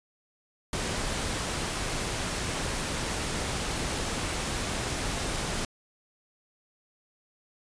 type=noise; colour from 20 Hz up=pink; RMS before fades=-31 dBFS; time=0.73-5.65 s; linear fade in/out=2 ms; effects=resampled to 22050 Hz